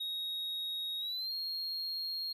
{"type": "tone with pitch glide", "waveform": "triangle", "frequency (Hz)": [3770, 4256], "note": ["A#7", "C8"], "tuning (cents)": [19, 29], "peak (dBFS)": -34, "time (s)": [0, 2.33], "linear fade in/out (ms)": 10, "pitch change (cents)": 210, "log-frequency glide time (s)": [0.99, 1.33], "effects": []}